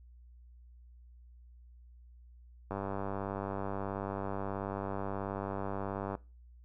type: click train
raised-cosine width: 1 ms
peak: -23 dBFS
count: 340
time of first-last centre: 2.71-6.152 s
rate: 98.5 Hz
effects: noise-tail reverb RT60 0.3 s tail -21 dB re dry + added 60 Hz sine -53 dBFS peak until 6.64 s